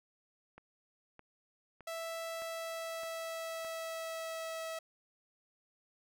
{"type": "click train", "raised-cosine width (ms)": 0.5, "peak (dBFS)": -37, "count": 6, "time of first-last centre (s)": [0.58, 3.647], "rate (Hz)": 1.63}
{"type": "tone with pitch glide", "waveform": "sawtooth", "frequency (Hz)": [659, 649.2], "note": ["E5", "E5"], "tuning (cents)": [-1, -27], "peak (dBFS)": -35, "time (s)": [1.87, 4.79], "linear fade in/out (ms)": 5, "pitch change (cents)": -26, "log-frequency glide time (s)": [2.3, 4.68]}
{"effects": []}